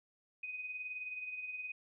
sine tone with tremolo, 2500 Hz, D#7, 8 cents sharp, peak -38 dBFS, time 0.43-1.72 s, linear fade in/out 5 ms, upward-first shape sine, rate 19 Hz, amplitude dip 50%, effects none

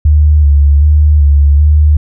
sine tone with vibrato, 73.42 Hz, D2, in tune, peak -3 dBFS, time 0.05-1.97 s, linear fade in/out 5 ms, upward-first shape square, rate 1.3 Hz, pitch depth 40 cents each way, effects none

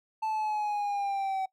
triangle linear sweep, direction down, 880 to 760 Hz, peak -26 dBFS, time 0.22-1.46 s, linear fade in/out 10 ms, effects noise-tail reverb RT60 0.1 s tail -21 dB re dry

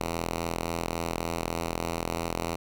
5% pulse ring-modulated tone, 83.8 Hz, E2, 29 cents sharp, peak -15 dBFS, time 0-2.56 s, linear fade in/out 10 ms, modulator 21.8 Hz, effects none

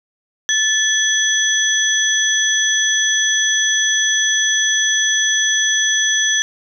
sine tone cluster, 1745 / 3355 / 6010 Hz, A6 / G#7 / F#8, -15 / +17 / +26 cents, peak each -18 dBFS, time 0.49-6.42 s, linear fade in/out 0 ms, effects none

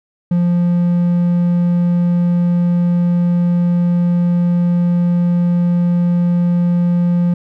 triangle tone, 174.61 Hz, F3, in tune, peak -9 dBFS, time 0.31-7.34 s, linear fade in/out 5 ms, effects none

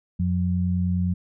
sine tone pair together, 90.11 / 180 Hz, F#2 / F#3, -45 / -47 cents, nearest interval octave, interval 1198 cents, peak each -23 dBFS, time 0.19-1.14 s, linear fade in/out 10 ms, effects none

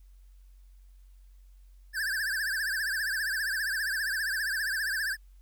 square tone with vibrato, 1653 Hz, G#6, 9 cents flat, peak -29 dBFS, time 1.93-5.17 s, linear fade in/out 50 ms, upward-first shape triangle, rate 15 Hz, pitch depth 170 cents each way, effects added 46 Hz sine -51 dBFS peak until 5.41 s + white hiss -73 dBFS RMS until 5.41 s

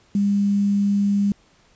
sine tone with quantisation, 201.5 Hz, G3, 48 cents sharp, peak -16 dBFS, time 0.15-1.32 s, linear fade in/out 2 ms, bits 7, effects pink hiss -57 dBFS RMS until 1.75 s + resampled to 16000 Hz

